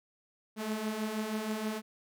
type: beating tone pair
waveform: sawtooth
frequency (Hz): 211.6 / 217.9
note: G#3 / A3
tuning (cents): +33 / -17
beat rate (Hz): 6.3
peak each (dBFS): -35 / -30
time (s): 0.56-1.82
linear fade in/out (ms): 50
effects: none